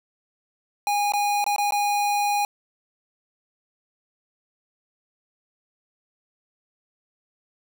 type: tone with dropouts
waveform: square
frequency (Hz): 820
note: G#5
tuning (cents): -22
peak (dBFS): -21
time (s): 0.87-2.45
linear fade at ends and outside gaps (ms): 1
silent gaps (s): 1.121-1.136 / 1.442-1.464 / 1.562-1.582 / 1.708-1.722
effects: none